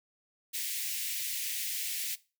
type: high-pass noise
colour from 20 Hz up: white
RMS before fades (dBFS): -35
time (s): 0.53-2.16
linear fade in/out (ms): 20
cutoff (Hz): 1900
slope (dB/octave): 48
effects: noise-tail reverb RT60 0.3 s tail -19 dB re dry